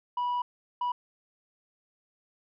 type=tone bursts at uneven times; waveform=sine; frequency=978 Hz; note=B5; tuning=17 cents flat; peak=-24 dBFS; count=2; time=0.17-0.42 / 0.81-0.92 s; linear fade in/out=5 ms; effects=tanh soft clip ceiling -26 dBFS